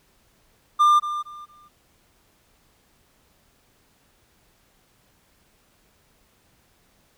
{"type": "tone with echo", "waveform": "triangle", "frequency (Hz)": 1197, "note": "D6", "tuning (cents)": 33, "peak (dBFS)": -11, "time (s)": [0.79, 1], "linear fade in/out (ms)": 20, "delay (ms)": 230, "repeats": 3, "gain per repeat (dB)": -12, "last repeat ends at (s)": 1.69, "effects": ["pink hiss -62 dBFS RMS until 7.17 s"]}